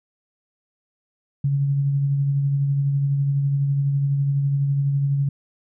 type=tone with tremolo; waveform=sine; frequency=140 Hz; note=C#3; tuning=18 cents sharp; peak=-16 dBFS; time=1.44-5.29 s; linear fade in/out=5 ms; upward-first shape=triangle; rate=12 Hz; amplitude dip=35%; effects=none